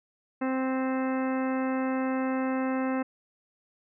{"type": "harmonic tone", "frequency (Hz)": 261.6, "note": "C4", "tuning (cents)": 0, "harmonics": [1, 2, 3, 4, 5, 6, 7, 8, 10], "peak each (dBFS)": [-27, -33, -37, -39, -41, -43, -44, -45, -47], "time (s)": [0.41, 3.03], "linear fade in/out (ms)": 10, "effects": []}